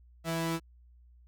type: tone pair together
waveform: sawtooth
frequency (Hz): 164.43 / 329.6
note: E3 / E4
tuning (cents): -4 / 0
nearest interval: octave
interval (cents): 1204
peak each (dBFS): -28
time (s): 0.24-0.6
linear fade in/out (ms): 50
effects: added 60 Hz sine -55 dBFS peak until 1.27 s